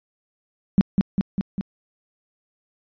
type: tone with echo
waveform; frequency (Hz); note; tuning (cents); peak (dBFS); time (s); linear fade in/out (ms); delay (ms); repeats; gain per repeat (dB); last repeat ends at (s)
sine; 195.3; G3; -6; -10; 0.78-0.81; 0; 200; 4; -3; 1.61
effects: resampled to 11025 Hz